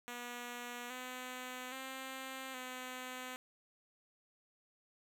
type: tone with pitch steps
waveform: 5% pulse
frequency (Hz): 242.4 / 253.1 / 263.9 / 254.3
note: B3 / B3 / C4 / C4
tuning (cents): -32 / +43 / +15 / -49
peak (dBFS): -32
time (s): 0.08-3.36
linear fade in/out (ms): 0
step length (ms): 820
effects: none

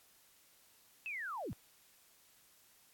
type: linear sweep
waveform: sine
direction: down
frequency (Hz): 2674 to 58.6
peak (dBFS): -39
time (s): 1.06-1.53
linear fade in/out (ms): 0
effects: white hiss -66 dBFS RMS until 2.93 s + AAC 64 kbps

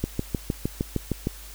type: click train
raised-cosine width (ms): 3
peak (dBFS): -11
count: 9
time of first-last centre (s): 0.04-1.271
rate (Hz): 6.5
effects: added 50 Hz sine -42 dBFS peak until 1.54 s + white hiss -45 dBFS RMS until 1.54 s

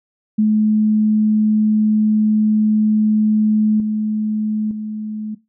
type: tone with level steps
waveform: sine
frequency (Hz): 214.4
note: A3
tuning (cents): -45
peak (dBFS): -11 / -16 / -22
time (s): 0.38-5.35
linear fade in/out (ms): 10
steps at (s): 3.8 / 4.71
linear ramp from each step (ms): 2
effects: noise-tail reverb RT60 0.2 s tail -17 dB re dry

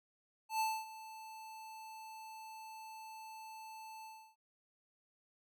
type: tone with ADSR envelope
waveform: square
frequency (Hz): 880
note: A5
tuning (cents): 0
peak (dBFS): -32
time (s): 0.49-4.36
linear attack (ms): 110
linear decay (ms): 250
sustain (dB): -17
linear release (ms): 320
effects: none

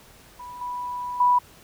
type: tone with level steps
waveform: sine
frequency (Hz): 984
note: B5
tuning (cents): -7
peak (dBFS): -36 / -28 / -15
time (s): 0.39-1.39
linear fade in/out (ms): 10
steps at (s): 0.61 / 1.2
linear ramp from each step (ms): 5
effects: pink hiss -51 dBFS RMS until 1.63 s

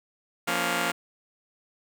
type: chord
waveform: 5% pulse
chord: Bb minor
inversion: second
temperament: just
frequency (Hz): 174.81 / 233.1 / 279.7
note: F3 / Bb3 / Db4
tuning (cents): +2 / 0 / +16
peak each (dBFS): -19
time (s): 0.47-0.92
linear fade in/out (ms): 10
effects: none

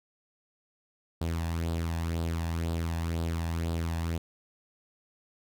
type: tone with flanger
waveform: sawtooth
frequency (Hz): 83.1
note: E2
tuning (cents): +15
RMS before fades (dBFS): -31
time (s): 1.21-4.18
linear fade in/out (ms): 5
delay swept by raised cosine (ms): 0.23 to 1.17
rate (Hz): 2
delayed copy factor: +0.55
effects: none

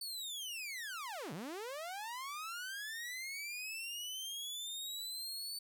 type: linear two-way sweep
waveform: sawtooth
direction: down then up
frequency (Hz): 4540 to 137.8 to 4540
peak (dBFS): -38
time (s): 0.01-5.59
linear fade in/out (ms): 5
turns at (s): 1.33
effects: none

